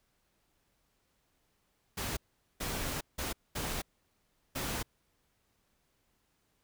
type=noise bursts at uneven times; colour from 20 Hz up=pink; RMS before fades=-36 dBFS; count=5; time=1.97-2.17 / 2.6-3.01 / 3.18-3.33 / 3.55-3.82 / 4.55-4.83 s; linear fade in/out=10 ms; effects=pink hiss -75 dBFS RMS until 6.63 s